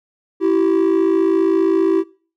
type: tone pair together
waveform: triangle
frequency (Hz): 329.6 / 384.6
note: E4 / G4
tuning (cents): 0 / -33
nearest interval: minor third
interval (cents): 267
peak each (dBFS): -12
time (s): 0.4-2.04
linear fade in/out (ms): 50
effects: noise-tail reverb RT60 0.4 s tail -23 dB re dry + tanh soft clip ceiling -8 dBFS